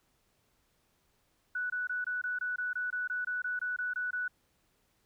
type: tone bursts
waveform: sine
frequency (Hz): 1480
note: F#6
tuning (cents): 0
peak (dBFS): -31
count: 16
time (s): 1.55-4.28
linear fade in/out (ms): 5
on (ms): 150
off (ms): 22
effects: pink hiss -73 dBFS RMS until 5.05 s